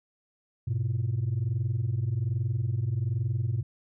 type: tone pair together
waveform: sine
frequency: 102.25 / 123.47 Hz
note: G#2 / B2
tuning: -26 / 0 cents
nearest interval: minor third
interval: 326 cents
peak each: -27 / -26 dBFS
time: 0.67-3.63 s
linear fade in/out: 10 ms
effects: tanh soft clip ceiling -22 dBFS